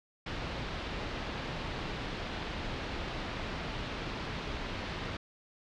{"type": "low-pass noise", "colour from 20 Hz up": "pink", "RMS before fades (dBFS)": -38, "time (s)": [0.26, 5.17], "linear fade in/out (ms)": 5, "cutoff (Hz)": 4200, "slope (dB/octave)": 24, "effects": []}